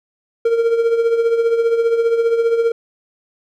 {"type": "tone with tremolo", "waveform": "triangle", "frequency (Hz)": 461.9, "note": "A#4", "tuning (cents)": -16, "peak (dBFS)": -8, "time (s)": [0.45, 2.72], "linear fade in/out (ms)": 5, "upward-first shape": "triangle", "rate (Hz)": 15, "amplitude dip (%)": 65, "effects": []}